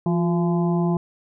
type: harmonic tone with a mistuned harmonic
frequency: 170.5 Hz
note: F3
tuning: 41 cents flat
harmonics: 1 / 2 / 4 / 5 / 6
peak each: -19 / -25 / -31 / -33 / -35 dBFS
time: 0.06-0.97 s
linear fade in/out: 2 ms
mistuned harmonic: 2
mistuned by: +61 cents
effects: none